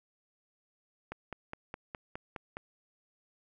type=click train; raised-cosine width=0.5 ms; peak=-24 dBFS; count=8; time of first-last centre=1.12-2.569 s; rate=4.83 Hz; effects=none